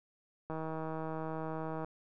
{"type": "click train", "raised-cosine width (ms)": 1, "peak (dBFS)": -26, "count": 215, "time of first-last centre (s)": [0.5, 1.846], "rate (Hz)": 159, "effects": []}